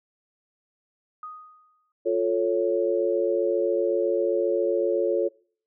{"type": "tone with exponential decay", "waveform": "sine", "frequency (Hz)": 1244.5, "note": "D#6", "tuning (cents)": 0, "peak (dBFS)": -33, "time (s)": [1.23, 1.92], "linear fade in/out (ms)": 2, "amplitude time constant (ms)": 150}
{"type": "chord", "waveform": "sine", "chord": "F augmented", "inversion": "none", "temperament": "equal with one note detuned", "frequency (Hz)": [352.3, 440, 554.4], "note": ["F4", "A4", "C#5"], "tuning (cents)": [15, 0, 0], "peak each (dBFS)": -25, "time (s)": [2.05, 5.29], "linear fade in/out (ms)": 20}
{"effects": ["noise-tail reverb RT60 0.5 s tail -24 dB re dry"]}